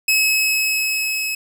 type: tone with level ramp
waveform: sawtooth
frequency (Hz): 2572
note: E7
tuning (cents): -43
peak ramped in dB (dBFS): -10 to -18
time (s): 0.08-1.35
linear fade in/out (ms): 5
effects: 7-bit